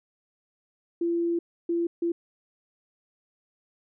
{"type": "tone bursts at uneven times", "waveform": "sine", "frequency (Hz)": 340.2, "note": "F4", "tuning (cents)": -45, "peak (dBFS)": -23, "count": 3, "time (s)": [[1.01, 1.39], [1.69, 1.87], [2.02, 2.12]], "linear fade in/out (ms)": 5, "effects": []}